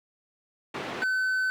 pink band-pass noise, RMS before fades -35 dBFS, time 0.74-1.04 s, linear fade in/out 5 ms, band 240 to 2700 Hz, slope 12 dB/octave
triangle tone, 1519 Hz, F#6, 45 cents sharp, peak -22 dBFS, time 1.02-1.5 s, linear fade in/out 0 ms
effects none

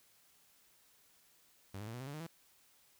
sawtooth tone with pitch steps, 98 / 105.64 / 113.88 / 122.76 / 132.33 / 142.65 / 153.78 / 165.77 Hz, G2 / G#2 / A#2 / B2 / C3 / C#3 / D#3 / E3, 0 / +30 / -40 / -10 / +20 / +50 / -20 / +10 cents, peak -39 dBFS, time 1.74-2.268 s, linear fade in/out 5 ms, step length 66 ms, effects white hiss -68 dBFS RMS until 2.99 s

